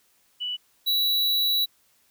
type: tone pair in turn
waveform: sine / square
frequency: 2960 / 3925 Hz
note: F#7 / B7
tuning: 0 / -11 cents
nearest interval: perfect fourth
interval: 489 cents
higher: second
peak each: -27 / -21 dBFS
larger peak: second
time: 0.4-0.57 / 0.86-1.66 s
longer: second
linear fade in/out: 20 ms
effects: white hiss -64 dBFS RMS until 2.1 s